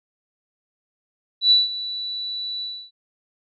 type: tone with ADSR envelope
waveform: sine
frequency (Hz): 3953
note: B7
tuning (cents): +1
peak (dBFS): -10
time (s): 1.41-2.91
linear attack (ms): 99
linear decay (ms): 170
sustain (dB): -16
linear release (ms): 290
effects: none